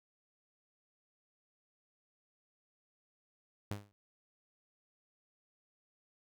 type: tone with exponential decay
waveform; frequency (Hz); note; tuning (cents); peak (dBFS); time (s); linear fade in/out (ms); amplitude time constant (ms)
sawtooth; 102.1; G#2; -29; -30; 3.71-3.92; 0; 44
effects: none